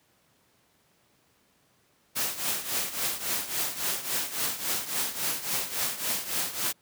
white noise with tremolo, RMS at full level -27 dBFS, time 2.15-6.73 s, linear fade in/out 20 ms, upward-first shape triangle, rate 3.6 Hz, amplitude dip 80%, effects pink hiss -66 dBFS RMS until 6.81 s + high-pass 100 Hz 12 dB/octave

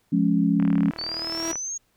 sine chord, Db major, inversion first, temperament equal with one note detuned, 174.61 / 210.1 / 277.2 Hz, F3 / Ab3 / Db4, 0 / +20 / 0 cents, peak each -22 dBFS, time 0.12-0.91 s, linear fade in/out 10 ms
click train, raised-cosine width 0.5 ms, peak -20 dBFS, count 38, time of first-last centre 0.6-1.556 s, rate 38.7 Hz
sawtooth tone with exponential growth, 329.6 Hz, E4, in tune, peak -22 dBFS, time 0.6-1.52 s, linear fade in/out 5 ms, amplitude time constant 200 ms
sine exponential sweep, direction up, 4460 to 6645 Hz, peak -28 dBFS, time 0.98-1.78 s, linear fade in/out 10 ms
effects pink hiss -67 dBFS RMS until 1.96 s

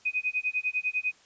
sine tone with tremolo, 2501 Hz, D#7, 8 cents sharp, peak -23 dBFS, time 0.05-1.12 s, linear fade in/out 10 ms, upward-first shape sine, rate 10 Hz, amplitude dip 100%, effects white hiss -59 dBFS RMS until 1.25 s + resampled to 16000 Hz

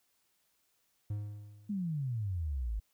triangle tone with exponential decay, 103.83 Hz, G#2, in tune, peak -30 dBFS, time 1.1-2.02 s, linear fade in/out 5 ms, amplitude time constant 200 ms
sine exponential sweep, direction down, 213.5 to 49.76 Hz, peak -32 dBFS, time 1.69-2.8 s, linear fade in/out 10 ms
effects white hiss -75 dBFS RMS until 2.93 s

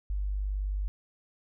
sine tone, 49.48 Hz, G1, 17 cents sharp, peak -28 dBFS, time 0.1-0.88 s, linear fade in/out 0 ms, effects none

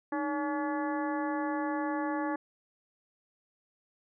harmonic tone with a mistuned harmonic, 284.7 Hz, C#4, 46 cents sharp, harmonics 1 / 2 / 3 / 4 / 5 / 6 / 7, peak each -32 / -38 / -36 / -40 / -47 / -41 / -51 dBFS, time 0.12-2.36 s, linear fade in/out 5 ms, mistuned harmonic 1, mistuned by +130 cents, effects none

